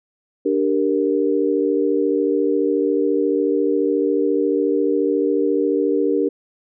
sine chord, G minor, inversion second, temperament equal, 293.7 / 392 / 466.2 Hz, D4 / G4 / Bb4, 0 / 0 / 0 cents, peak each -20 dBFS, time 0.45-6.29 s, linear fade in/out 10 ms, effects none

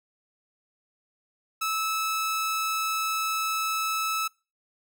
sawtooth tone, 1305 Hz, E6, 18 cents flat, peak -22 dBFS, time 1.61-4.28 s, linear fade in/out 10 ms, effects noise-tail reverb RT60 0.3 s tail -24 dB re dry

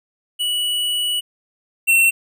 square tone pair in turn, 2942 / 2711 Hz, F#7 / E7, -11 / +48 cents, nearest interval minor second, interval 141 cents, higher first, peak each -19 / -12 dBFS, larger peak second, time 0.39-1.21 / 1.87-2.11 s, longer first, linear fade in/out 20 ms, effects none

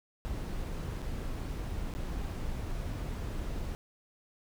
brown noise with dropouts, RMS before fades -36 dBFS, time 0.25-3.75 s, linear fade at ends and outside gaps 0 ms, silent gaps 1.018-1.024 / 1.938-1.95 s, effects none

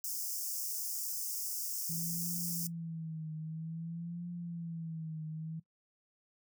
white high-pass noise, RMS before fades -38 dBFS, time 0.04-2.67 s, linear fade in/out 2 ms, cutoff 5000 Hz, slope 96 dB/octave
sine tone with vibrato, 165 Hz, E3, 2 cents sharp, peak -38 dBFS, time 1.89-5.6 s, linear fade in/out 10 ms, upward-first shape triangle, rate 0.52 Hz, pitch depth 100 cents each way
effects noise-tail reverb RT60 0.1 s tail -18 dB re dry

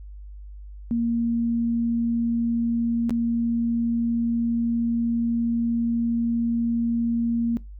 sine tone with dropouts, 233.1 Hz, A#3, in tune, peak -20 dBFS, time 0.91-7.57 s, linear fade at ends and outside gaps 0 ms, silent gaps 3.095-3.106 s, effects noise-tail reverb RT60 0.2 s tail -20 dB re dry + added 50 Hz sine -37 dBFS peak until 7.79 s

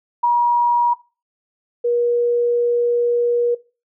sine tone pair in turn, 957 / 478.5 Hz, A#5 / A#4, +45 / +45 cents, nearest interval octave, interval 1200 cents, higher first, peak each -12 / -15 dBFS, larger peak first, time 0.23-0.94 / 1.84-3.55 s, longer second, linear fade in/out 10 ms, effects noise-tail reverb RT60 0.3 s tail -18 dB re dry

